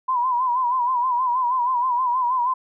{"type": "tone with vibrato", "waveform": "sine", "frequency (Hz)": 996, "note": "B5", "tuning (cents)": 14, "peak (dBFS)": -18, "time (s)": [0.08, 2.54], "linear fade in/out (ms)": 10, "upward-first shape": "sine", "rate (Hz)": 6.3, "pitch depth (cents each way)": 81, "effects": []}